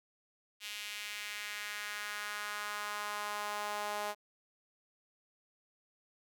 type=tone with high-pass filter sweep; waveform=sawtooth; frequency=207.7 Hz; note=G#3; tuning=in tune; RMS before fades=-40 dBFS; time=0.6-4.15 s; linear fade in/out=50 ms; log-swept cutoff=2800 to 720 Hz; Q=1.9; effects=none